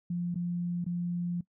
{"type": "tone with dropouts", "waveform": "sine", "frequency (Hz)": 174.61, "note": "F3", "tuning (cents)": 0, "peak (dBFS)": -29, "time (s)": [0.1, 1.41], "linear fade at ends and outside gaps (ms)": 5, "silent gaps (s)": [[0.345, 0.356], [0.844, 0.863]], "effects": ["noise-tail reverb RT60 0.1 s tail -20 dB re dry"]}